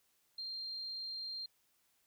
sine tone, 4186 Hz, C8, in tune, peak -40 dBFS, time 0.38-1.46 s, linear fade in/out 5 ms, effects white hiss -75 dBFS RMS until 2.06 s

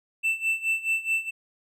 triangle tone with tremolo, 2664 Hz, E7, 18 cents sharp, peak -19 dBFS, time 0.23-1.31 s, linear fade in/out 20 ms, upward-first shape sine, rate 4.7 Hz, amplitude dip 85%, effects none

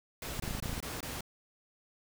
pink noise bursts, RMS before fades -40 dBFS, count 5, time 0.22-1.208 s, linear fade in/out 2 ms, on 180 ms, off 22 ms
clicks, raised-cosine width 5 ms, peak -26 dBFS, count 11, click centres 0.393 / 0.438 / 0.478 / 0.509 / 0.55 / 0.585 / 0.627 / 0.658 / 0.695 / 0.73 / 0.779 s
effects none

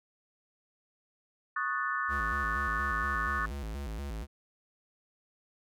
sine chord, D# half-diminished seventh, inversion third, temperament equal, 1108.7 / 1244.5 / 1480 / 1760 Hz, C#6 / D#6 / F#6 / A6, 0 / 0 / 0 / 0 cents, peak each -35 dBFS, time 1.56-3.46 s, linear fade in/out 5 ms
square tone with vibrato, 61.74 Hz, B1, in tune, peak -36 dBFS, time 2.08-4.27 s, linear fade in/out 50 ms, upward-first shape square, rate 4.2 Hz, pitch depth 230 cents each way
effects none

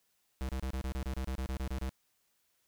square tone bursts, 65.41 Hz, C2, in tune, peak -34 dBFS, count 14, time 0.41-1.893 s, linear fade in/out 0 ms, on 79 ms, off 29 ms, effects white hiss -75 dBFS RMS until 2.67 s

